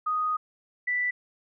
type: tone pair in turn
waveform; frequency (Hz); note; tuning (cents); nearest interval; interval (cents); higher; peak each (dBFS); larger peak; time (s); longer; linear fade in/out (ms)
sine; 1244.5 / 1975.5; D#6 / B6; 0 / 0; minor sixth; 800; second; -24; neither; 0.06-0.37 / 0.87-1.11; first; 10
effects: none